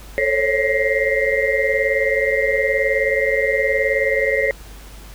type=tone cluster; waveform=sine; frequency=440.4 / 538 / 557 / 1906 / 2089 Hz; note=A4 / C5 / C#5 / A#6 / C7; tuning=+2 / +48 / +8 / +38 / -3 cents; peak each=-22 dBFS; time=0.18-4.51 s; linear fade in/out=0 ms; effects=added 50 Hz sine -37 dBFS peak until 5.14 s + pink hiss -43 dBFS RMS until 5.14 s